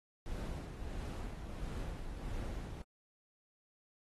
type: noise with tremolo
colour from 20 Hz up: brown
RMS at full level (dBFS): -40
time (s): 0.26-2.82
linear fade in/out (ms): 0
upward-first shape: sine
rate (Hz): 1.5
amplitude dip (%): 45
effects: AAC 32 kbps